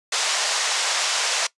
white band-pass noise, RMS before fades -23 dBFS, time 0.12-1.47 s, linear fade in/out 5 ms, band 550 to 7100 Hz, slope 24 dB/octave, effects noise-tail reverb RT60 0.1 s tail -19 dB re dry + resampled to 24000 Hz

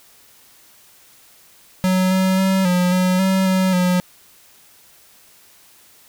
square tone with pitch steps, 185.6 / 188.2 / 190.6 / 179.5 / 183.6 / 190.1 / 187.6 / 180.5 Hz, F#3 / F#3 / G3 / F3 / F#3 / F#3 / F#3 / F#3, +6 / +30 / -48 / +48 / -13 / +47 / +24 / -43 cents, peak -15 dBFS, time 1.84-4 s, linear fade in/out 0 ms, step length 270 ms, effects white hiss -50 dBFS RMS until 6.08 s

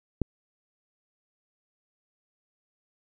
click, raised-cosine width 3 ms, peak -12 dBFS, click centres 0.217 s, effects none

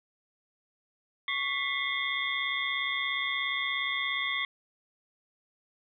sine tone cluster, 1115 / 1995 / 2132 / 3279 / 3554 Hz, C#6 / B6 / C7 / G#7 / A7, +10 / +17 / +32 / -23 / +17 cents, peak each -37 / -33 / -33 / -37 / -36 dBFS, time 1.28-4.45 s, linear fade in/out 2 ms, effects none

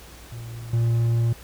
triangle tone with level steps, 116.54 Hz, A#2, in tune, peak -31 / -16 dBFS, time 0.32-1.33 s, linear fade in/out 5 ms, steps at 0.73 s, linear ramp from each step 5 ms, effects added 60 Hz sine -46 dBFS peak until 1.43 s + pink hiss -46 dBFS RMS until 1.43 s

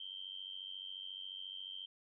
sine tone with amplitude modulation, 3136 Hz, G7, in tune, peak -40 dBFS, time 0-1.86 s, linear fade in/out 5 ms, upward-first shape sine, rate 94.2 Hz, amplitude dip 90%, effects none

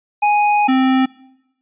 square tone pair in turn, 830.6 / 261.6 Hz, G#5 / C4, 0 / 0 cents, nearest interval octave + minor sixth, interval 2000 cents, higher first, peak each -12 dBFS, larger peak neither, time 0.22-0.68 / 0.68-1.06 s, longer first, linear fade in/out 10 ms, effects noise-tail reverb RT60 0.9 s tail -23 dB re dry + resampled to 8000 Hz

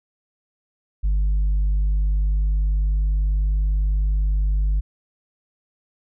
sine tone, 50.1 Hz, G1, 38 cents sharp, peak -14 dBFS, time 1.03-4.81 s, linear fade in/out 20 ms, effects tanh soft clip ceiling -16 dBFS

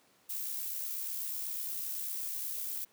violet noise with amplitude modulation, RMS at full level -36 dBFS, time 0.29-2.85 s, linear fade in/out 10 ms, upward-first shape sine, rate 68.1 Hz, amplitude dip 35%, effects pink hiss -66 dBFS RMS until 2.92 s + high-pass 200 Hz 12 dB/octave

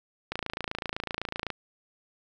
click train, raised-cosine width 0.3 ms, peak -15 dBFS, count 34, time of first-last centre 0.32-1.503 s, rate 27.9 Hz, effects none

